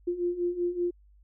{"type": "beating tone pair", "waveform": "sine", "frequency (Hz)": [347.7, 352.9], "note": ["F4", "F4"], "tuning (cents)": [-8, 18], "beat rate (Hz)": 5.2, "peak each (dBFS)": [-32, -28], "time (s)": [0.07, 0.91], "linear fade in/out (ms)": 10, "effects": ["added 50 Hz sine -55 dBFS peak until 1.23 s"]}